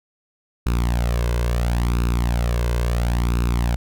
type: tone with flanger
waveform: sawtooth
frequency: 59.2 Hz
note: A#1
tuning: 27 cents sharp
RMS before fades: -20 dBFS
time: 0.66-3.76 s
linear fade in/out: 5 ms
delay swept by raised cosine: 0.76 to 1.96 ms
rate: 0.73 Hz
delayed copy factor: +0.65
effects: none